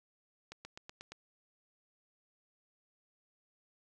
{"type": "accelerating click train", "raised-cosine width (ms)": 0.2, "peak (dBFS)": -29, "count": 6, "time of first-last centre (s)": [0.52, 1.12], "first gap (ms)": 130, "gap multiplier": 0.96, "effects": []}